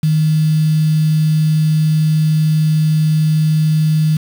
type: tone with quantisation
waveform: sine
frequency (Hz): 155.56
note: D#3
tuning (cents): 0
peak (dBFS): -10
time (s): 0.03-4.17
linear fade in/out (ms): 5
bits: 5
effects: none